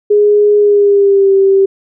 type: tone with pitch glide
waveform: sine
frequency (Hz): 414.9 to 389.4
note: G#4 to G4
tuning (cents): -2 to -12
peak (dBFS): -5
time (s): 0.1-1.66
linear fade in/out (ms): 10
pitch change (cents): -110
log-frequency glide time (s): 0.58-1.33
effects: none